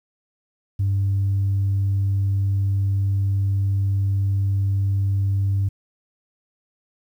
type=tone; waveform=sine; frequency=98.3 Hz; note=G2; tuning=5 cents sharp; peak=-16 dBFS; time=0.79-5.69 s; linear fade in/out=10 ms; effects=tanh soft clip ceiling -15 dBFS + 9-bit